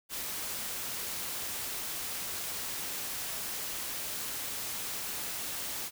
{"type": "noise", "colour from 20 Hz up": "white", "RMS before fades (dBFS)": -37, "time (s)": [0.09, 5.91], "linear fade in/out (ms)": 50, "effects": []}